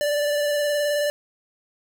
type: tone with vibrato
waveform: square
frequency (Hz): 586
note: D5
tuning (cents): -4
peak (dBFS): -21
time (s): 0.01-1.1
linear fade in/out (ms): 0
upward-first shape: square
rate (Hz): 19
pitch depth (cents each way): 15
effects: none